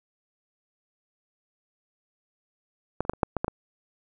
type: clicks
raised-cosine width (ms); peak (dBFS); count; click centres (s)
1; -10 / -26 / -7 / -25 / -6 / -12 / -11 / -13; 8; 3.006 / 3.051 / 3.096 / 3.135 / 3.232 / 3.367 / 3.445 / 3.481
effects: none